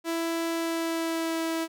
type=tone with pitch glide; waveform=sawtooth; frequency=331.7 to 326.8 Hz; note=E4 to E4; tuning=+11 to -15 cents; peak=-23 dBFS; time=0.04-1.68 s; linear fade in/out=50 ms; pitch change=-26 cents; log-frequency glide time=0.53-1.42 s; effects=none